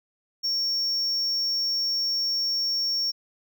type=tone; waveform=triangle; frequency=5500 Hz; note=F8; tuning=27 cents flat; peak=-22 dBFS; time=0.43-3.12 s; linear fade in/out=20 ms; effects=none